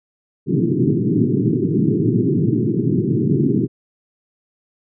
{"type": "band-pass noise", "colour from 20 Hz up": "pink", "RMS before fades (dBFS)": -17, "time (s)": [0.46, 3.68], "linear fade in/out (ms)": 50, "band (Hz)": [110, 410], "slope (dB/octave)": 96, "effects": []}